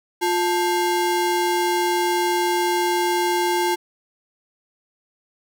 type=ring-modulated tone; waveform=square; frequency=616 Hz; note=D#5; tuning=17 cents flat; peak=-16 dBFS; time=0.21-3.76 s; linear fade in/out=20 ms; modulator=263 Hz; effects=none